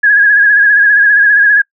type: tone with vibrato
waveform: sine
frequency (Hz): 1661.2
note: G#6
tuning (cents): 0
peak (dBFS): -4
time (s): 0.03-1.62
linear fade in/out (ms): 10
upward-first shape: sine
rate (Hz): 15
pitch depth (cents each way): 53
effects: noise-tail reverb RT60 0.1 s tail -25 dB re dry